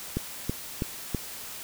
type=click train; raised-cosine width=3 ms; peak=-14 dBFS; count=4; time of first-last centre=0.17-1.147 s; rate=3.07 Hz; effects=white hiss -40 dBFS RMS until 1.63 s